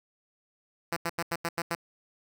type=tone bursts; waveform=5% pulse; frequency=169.1 Hz; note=E3; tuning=44 cents sharp; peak=-17 dBFS; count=7; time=0.92-1.751 s; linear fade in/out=5 ms; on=45 ms; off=86 ms; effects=none